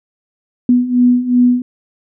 sine beating tone pair, 244.6 / 247.3 Hz, B3 / B3, -16 / +3 cents, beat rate 2.7 Hz, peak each -14 / -10 dBFS, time 0.69-1.62 s, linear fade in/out 2 ms, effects none

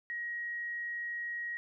sine tone, 1894 Hz, A#6, 27 cents sharp, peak -35 dBFS, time 0.1-1.57 s, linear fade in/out 0 ms, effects none

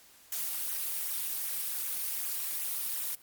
blue noise with flanger, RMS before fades -34 dBFS, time 0.32-3.15 s, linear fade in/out 2 ms, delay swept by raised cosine 0.2 to 4.9 ms, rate 2.6 Hz, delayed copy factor -0.7, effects white hiss -58 dBFS RMS until 3.22 s + Opus 48 kbps

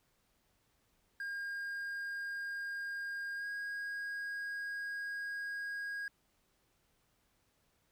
triangle tone with pitch glide, 1615 to 1637.5 Hz, G#6 to G#6, -49 to -25 cents, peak -36 dBFS, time 1.2-6.08 s, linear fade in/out 2 ms, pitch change +24 cents, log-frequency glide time 3.36-3.46 s, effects pink hiss -75 dBFS RMS until 7.91 s

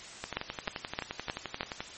two click trains, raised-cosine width 0.3 ms, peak -18 / -14 dBFS, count 19 / 5, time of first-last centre 0.24-1.805 / 0.37-1.608 s, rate 11.5 / 3.23 Hz, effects white hiss -46 dBFS RMS until 1.97 s + MP3 32 kbps

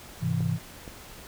sine chord, Ab augmented, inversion none, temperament equal, 103.83 / 130.81 / 164.81 Hz, Ab2 / C3 / E3, 0 / 0 / 0 cents, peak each -30 / -29 / -27 dBFS, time 0.2-0.59 s, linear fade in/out 50 ms
clicks, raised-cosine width 2 ms, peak -26 dBFS, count 2, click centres 0.406 / 0.878 s
effects pink hiss -46 dBFS RMS until 1.27 s

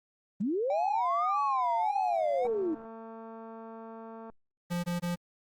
sine linear two-way sweep, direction up then down, 177 to 1244.5 to 300.2 Hz, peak -27 dBFS, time 0.4-2.75 s, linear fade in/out 10 ms, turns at 1.24 s
triangle tone with vibrato, 762 Hz, G5, 49 cents flat, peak -29 dBFS, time 0.7-2.47 s, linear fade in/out 2 ms, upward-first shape sine, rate 1.7 Hz, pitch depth 190 cents each way
click train, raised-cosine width 1 ms, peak -33 dBFS, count 417, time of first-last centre 2.45-4.299 s, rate 225 Hz
square tone bursts, 174.61 Hz, F3, in tune, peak -30 dBFS, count 3, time 4.7-5.16 s, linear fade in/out 20 ms, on 140 ms, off 20 ms
effects Opus 24 kbps

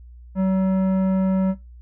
sine tone with tanh clipping, 189.5 Hz, F#3, 42 cents sharp, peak -19 dBFS, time 0.35-1.55 s, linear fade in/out 50 ms, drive 13 dB, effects noise-tail reverb RT60 0.2 s tail -18 dB re dry + added 60 Hz sine -40 dBFS peak until 1.81 s

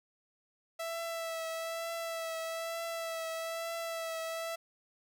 sawtooth tone with vibrato, 659.3 Hz, E5, in tune, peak -32 dBFS, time 0.79-4.56 s, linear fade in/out 10 ms, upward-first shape triangle, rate 1.1 Hz, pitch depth 26 cents each way, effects none

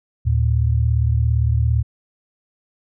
sine tone pair together, 76.53 / 114.1 Hz, D#2 / A#2, -28 / -37 cents, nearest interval perfect fifth, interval 691 cents, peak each -17 dBFS, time 0.25-1.83 s, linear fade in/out 20 ms, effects none

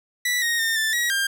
sawtooth tone with pitch steps, 1963 / 1867 / 1819 / 1766 / 1910 / 1598 Hz, B6 / A#6 / A#6 / A6 / A#6 / G6, -11 / +2 / -43 / +6 / +42 / +33 cents, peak -17 dBFS, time 0.25-1.27 s, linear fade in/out 5 ms, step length 170 ms, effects none

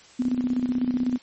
sine tone with tremolo, 250 Hz, B3, 21 cents sharp, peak -19 dBFS, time 0.19-1.18 s, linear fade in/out 10 ms, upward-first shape square, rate 16 Hz, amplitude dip 60%, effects white hiss -51 dBFS RMS until 1.22 s + MP3 32 kbps

